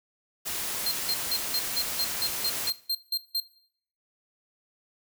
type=noise; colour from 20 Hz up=white; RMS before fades=-32 dBFS; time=0.45-2.71 s; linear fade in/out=20 ms
type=tone bursts; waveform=45% pulse; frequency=4186 Hz; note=C8; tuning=in tune; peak=-24 dBFS; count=12; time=0.86-3.402 s; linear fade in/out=5 ms; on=56 ms; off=170 ms
effects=noise-tail reverb RT60 0.6 s tail -17 dB re dry